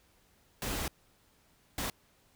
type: noise bursts at uneven times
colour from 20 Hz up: pink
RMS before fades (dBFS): -35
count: 2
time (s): 0.62-0.88 / 1.78-1.9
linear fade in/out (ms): 2
effects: pink hiss -67 dBFS RMS until 2.35 s